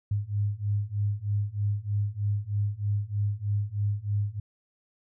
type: beating tone pair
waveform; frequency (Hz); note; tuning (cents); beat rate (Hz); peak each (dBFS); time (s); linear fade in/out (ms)
sine; 101.1 / 104.3; G#2 / G#2; -46 / +8; 3.2; -29 / -28; 0.11-4.4; 5
effects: none